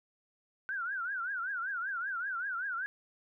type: tone with vibrato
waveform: sine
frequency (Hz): 1491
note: F#6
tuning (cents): +13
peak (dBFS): -33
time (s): 0.69-2.86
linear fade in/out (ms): 0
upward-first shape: triangle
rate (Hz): 5.2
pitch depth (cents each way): 200
effects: none